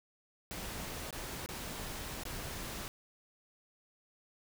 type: noise with dropouts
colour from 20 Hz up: pink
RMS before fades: -42 dBFS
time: 0.51-2.88 s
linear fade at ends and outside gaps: 0 ms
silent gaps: 1.107-1.127 / 1.461-1.489 / 2.235-2.253 s
effects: none